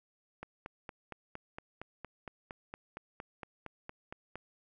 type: click train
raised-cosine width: 0.5 ms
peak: -27 dBFS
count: 18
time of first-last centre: 0.43-4.356 s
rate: 4.33 Hz
effects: none